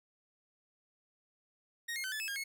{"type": "tone with pitch steps", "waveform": "sawtooth", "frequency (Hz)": [1868, 2142, 1528, 1733, 2601, 1621, 2183], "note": ["A#6", "C7", "G6", "A6", "E7", "G#6", "C#7"], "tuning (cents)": [3, 40, -45, -27, -24, -42, -27], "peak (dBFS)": -33, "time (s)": [1.88, 2.44], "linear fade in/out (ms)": 10, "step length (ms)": 80, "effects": []}